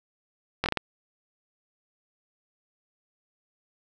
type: slowing click train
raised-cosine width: 0.3 ms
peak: -9 dBFS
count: 5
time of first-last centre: 0.64-0.773 s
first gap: 20 ms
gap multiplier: 1.35
effects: 8-bit